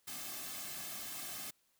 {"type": "noise with comb filter", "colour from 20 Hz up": "white", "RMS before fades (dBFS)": -44, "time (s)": [0.07, 1.51], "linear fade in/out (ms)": 10, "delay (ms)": 2.1, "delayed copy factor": -0.75, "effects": ["white hiss -75 dBFS RMS until 1.79 s"]}